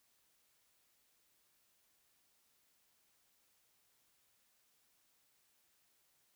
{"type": "silence", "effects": ["white hiss -75 dBFS RMS until 6.35 s"]}